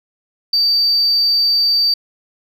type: tone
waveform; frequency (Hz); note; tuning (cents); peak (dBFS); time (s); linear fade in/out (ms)
sine; 4631; D8; -25; -10; 0.53-1.94; 5
effects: tanh soft clip ceiling -8 dBFS